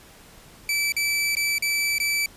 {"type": "tone with dropouts", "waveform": "sawtooth", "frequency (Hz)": 2315, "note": "D7", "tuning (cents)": -25, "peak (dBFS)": -18, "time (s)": [0.69, 2.26], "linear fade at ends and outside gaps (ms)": 2, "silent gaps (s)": [[0.922, 0.965], [1.352, 1.368], [1.583, 1.623], [1.983, 2]], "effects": ["pink hiss -49 dBFS RMS until 2.36 s", "resampled to 32000 Hz"]}